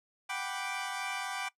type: chord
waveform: 20% pulse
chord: G major seventh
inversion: third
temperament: equal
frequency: 740 / 784 / 987.8 / 1174.7 Hz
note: F#5 / G5 / B5 / D6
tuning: 0 / 0 / 0 / 0 cents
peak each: -37 / -34 / -37 / -35 dBFS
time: 0.29-1.49 s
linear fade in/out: 10 ms
effects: noise-tail reverb RT60 0.1 s tail -20 dB re dry + low-pass 10000 Hz 12 dB/octave